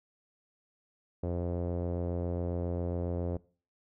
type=tone with low-pass filter; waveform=sawtooth; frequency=87.31 Hz; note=F2; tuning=in tune; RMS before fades=-33 dBFS; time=1.23-3.37 s; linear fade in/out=5 ms; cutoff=530 Hz; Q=2.4; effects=noise-tail reverb RT60 0.4 s tail -21 dB re dry